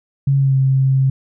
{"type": "tone with pitch glide", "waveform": "sine", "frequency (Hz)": [137.9, 133.67], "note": ["C#3", "C3"], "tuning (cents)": [-9, 37], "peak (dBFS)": -11, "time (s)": [0.27, 1.1], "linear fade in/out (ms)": 5, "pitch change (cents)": -54, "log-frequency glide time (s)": [0.37, 0.56], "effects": []}